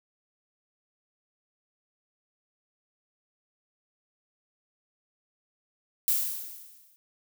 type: noise with exponential decay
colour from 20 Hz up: violet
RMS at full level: -23 dBFS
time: 6.08-6.96 s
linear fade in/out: 0 ms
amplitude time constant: 190 ms
effects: none